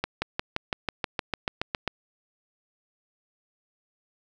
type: accelerating click train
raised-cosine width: 0.3 ms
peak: -10 dBFS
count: 13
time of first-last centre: 0.04-1.877 s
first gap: 180 ms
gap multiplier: 0.97
effects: none